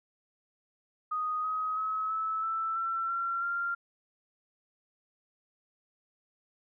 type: tone with pitch steps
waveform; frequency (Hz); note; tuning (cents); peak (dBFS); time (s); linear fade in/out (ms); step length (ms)
sine; 1244.5 / 1264.1 / 1283.9 / 1304.1 / 1324.6 / 1345.4 / 1366.6 / 1388.1; D#6 / D#6 / E6 / E6 / E6 / E6 / F6 / F6; 0 / +27 / -46 / -19 / +8 / +35 / -38 / -11; -29; 1.11-3.75; 10; 330
effects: none